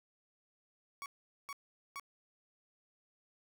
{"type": "tone bursts", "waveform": "30% pulse", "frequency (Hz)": 1122, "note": "C#6", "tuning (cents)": 21, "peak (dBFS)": -39, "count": 3, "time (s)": [1.02, 1.997], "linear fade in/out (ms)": 0, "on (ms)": 39, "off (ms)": 430, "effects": []}